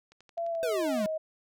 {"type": "click train", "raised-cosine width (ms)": 0.2, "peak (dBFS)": -38, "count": 8, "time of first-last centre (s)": [0.12, 0.723], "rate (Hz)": 11.6}
{"type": "tone with pitch glide", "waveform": "sine", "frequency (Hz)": [676, 630.7], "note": ["E5", "D#5"], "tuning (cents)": [43, 23], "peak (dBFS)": -29, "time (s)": [0.37, 1.18], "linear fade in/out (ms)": 10, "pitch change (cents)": -120, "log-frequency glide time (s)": [0.49, 0.79]}
{"type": "exponential sweep", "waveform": "square", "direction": "down", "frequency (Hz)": [523.3, 196], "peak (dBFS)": -30, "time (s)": [0.63, 1.06], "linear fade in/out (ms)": 0}
{"effects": []}